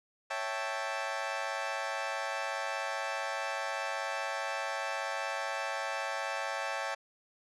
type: chord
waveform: 20% pulse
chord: A dominant seventh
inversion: first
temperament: equal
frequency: 554.4 / 659.3 / 784 / 880 Hz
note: C#5 / E5 / G5 / A5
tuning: 0 / 0 / 0 / 0 cents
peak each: -34 dBFS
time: 0.3-6.95 s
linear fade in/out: 10 ms
effects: low-pass 6000 Hz 12 dB/octave